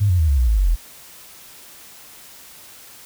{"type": "tone with pitch steps", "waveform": "sine", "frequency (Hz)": [102, 89.83, 79.11, 69.67, 61.35, 54.03, 47.58, 41.91], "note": ["G#2", "F2", "D#2", "C#2", "B1", "A1", "F#1", "E1"], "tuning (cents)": [-31, 49, 29, 9, -11, -31, 49, 29], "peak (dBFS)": -13, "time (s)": [0, 0.76], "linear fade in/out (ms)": 20, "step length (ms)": 95, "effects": ["white hiss -43 dBFS RMS until 3.05 s"]}